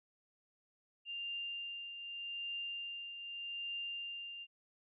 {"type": "tone with tremolo", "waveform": "sine", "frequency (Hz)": 2794, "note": "F7", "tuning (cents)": 0, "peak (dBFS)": -38, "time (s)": [1.05, 4.47], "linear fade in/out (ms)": 50, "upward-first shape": "triangle", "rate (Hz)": 0.83, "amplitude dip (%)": 55, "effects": []}